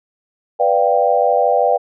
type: chord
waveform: sine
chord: G dominant seventh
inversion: first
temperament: equal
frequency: 493.9 / 587.3 / 698.5 / 784 Hz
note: B4 / D5 / F5 / G5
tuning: 0 / 0 / 0 / 0 cents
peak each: -17 dBFS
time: 0.59-1.78 s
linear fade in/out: 20 ms
effects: none